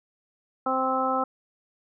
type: harmonic tone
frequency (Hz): 261.3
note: C4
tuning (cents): -2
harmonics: 1 / 2 / 3 / 4 / 5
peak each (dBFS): -31 / -29 / -28 / -31 / -27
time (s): 0.66-1.24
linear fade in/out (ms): 5
effects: none